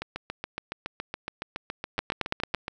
two click trains, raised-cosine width 0.3 ms, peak -16 / -9 dBFS, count 20 / 6, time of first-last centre 0.02-2.681 / 1.99-2.547 s, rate 7.14 / 8.98 Hz, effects none

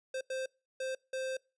square tone bursts at uneven times, 523.3 Hz, C5, in tune, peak -35 dBFS, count 4, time 0.14-0.21 / 0.3-0.46 / 0.8-0.95 / 1.13-1.37 s, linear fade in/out 5 ms, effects noise-tail reverb RT60 0.3 s tail -25 dB re dry + resampled to 22050 Hz

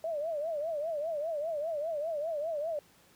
sine tone with vibrato, 622.3 Hz, D#5, in tune, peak -31 dBFS, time 0.04-2.79 s, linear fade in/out 2 ms, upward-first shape triangle, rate 5 Hz, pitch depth 170 cents each way, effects pink hiss -62 dBFS RMS until 3.15 s + high-pass 80 Hz 12 dB/octave

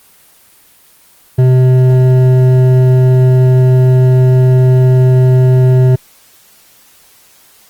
triangle tone with hard clipping, 128.1 Hz, C3, 36 cents flat, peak -6 dBFS, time 1.38-5.96 s, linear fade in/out 10 ms, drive 13 dB, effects white hiss -45 dBFS RMS until 7.69 s + Opus 24 kbps

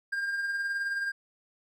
triangle tone with tremolo, 1604 Hz, G6, 39 cents sharp, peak -25 dBFS, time 0.12-1.12 s, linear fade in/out 10 ms, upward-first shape triangle, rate 19 Hz, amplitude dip 45%, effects none

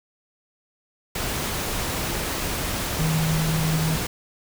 sine tone in noise, 158.7 Hz, D#3, 35 cents sharp, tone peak -21 dBFS, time 2.99-3.96 s, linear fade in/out 5 ms, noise pink, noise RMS -27 dBFS, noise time 1.15-4.07 s, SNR +3 dB, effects none

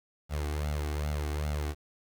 sawtooth tone with flanger, 74.5 Hz, D2, 25 cents sharp, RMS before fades -32 dBFS, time 0.29-1.75 s, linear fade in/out 50 ms, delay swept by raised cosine 1.4 to 2.7 ms, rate 2.5 Hz, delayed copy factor +0.75, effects 9-bit

